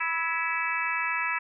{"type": "harmonic tone with a mistuned harmonic", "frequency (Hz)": 327.8, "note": "E4", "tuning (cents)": -10, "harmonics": [3, 4, 5, 6, 7, 8], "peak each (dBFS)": [-33, -33, -33, -33, -33, -33], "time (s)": [0, 1.39], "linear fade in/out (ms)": 10, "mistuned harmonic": 5, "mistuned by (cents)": 38, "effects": []}